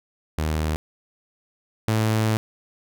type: tone pair in turn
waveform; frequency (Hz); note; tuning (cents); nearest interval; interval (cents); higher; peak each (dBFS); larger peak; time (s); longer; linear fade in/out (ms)
sawtooth; 77.78 / 109.69; D#2 / A2; 0 / -5; tritone; 595; second; -18 / -15; second; 0.38-0.76 / 1.88-2.37; second; 0
effects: none